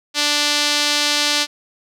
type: tone with band-pass filter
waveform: sawtooth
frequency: 293.7 Hz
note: D4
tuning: in tune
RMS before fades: -18 dBFS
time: 0.14-1.47 s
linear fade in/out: 50 ms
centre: 4400 Hz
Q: 1.5
effects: none